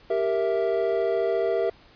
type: chord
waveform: triangle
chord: E diminished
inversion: first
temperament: equal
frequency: 392 / 466.2 / 659.3 Hz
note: G4 / Bb4 / E5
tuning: 0 / 0 / 0 cents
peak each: -24 dBFS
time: 0.1-1.7 s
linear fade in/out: 5 ms
effects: pink hiss -54 dBFS RMS until 1.95 s + resampled to 11025 Hz